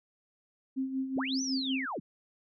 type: tone with tremolo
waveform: sine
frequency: 264.7 Hz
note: C4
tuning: 20 cents sharp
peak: -28 dBFS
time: 0.76-1.86 s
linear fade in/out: 20 ms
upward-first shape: sine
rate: 5.4 Hz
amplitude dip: 60%
type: linear two-way sweep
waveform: sine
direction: up then down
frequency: 48.23 to 6100 to 110.3 Hz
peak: -33 dBFS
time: 1.16-2 s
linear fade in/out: 10 ms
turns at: 1.42 s
effects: none